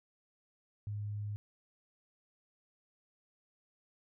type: tone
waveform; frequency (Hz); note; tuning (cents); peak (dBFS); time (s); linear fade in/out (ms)
sine; 103.83; G#2; 0; -36; 0.87-1.36; 0
effects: none